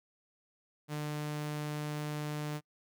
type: tone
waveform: sawtooth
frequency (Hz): 149.7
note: D3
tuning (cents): +33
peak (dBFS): -31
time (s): 0.88-2.61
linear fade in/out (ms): 50
effects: noise-tail reverb RT60 0.1 s tail -26 dB re dry